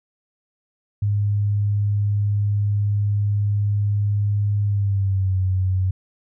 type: tone with pitch glide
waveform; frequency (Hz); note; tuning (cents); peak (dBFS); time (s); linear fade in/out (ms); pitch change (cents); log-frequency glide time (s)
sine; 102.7 to 93.63; G#2 to F#2; -19 to +21; -17; 1.02-5.91; 5; -160; 4.64-5.39
effects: none